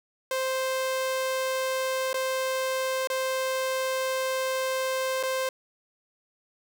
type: tone with dropouts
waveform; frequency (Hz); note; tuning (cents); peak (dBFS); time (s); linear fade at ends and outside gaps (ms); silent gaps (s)
sawtooth; 523; C5; -1; -22; 0.31-5.49; 2; 2.131-2.142 / 3.073-3.1 / 5.229-5.234
effects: none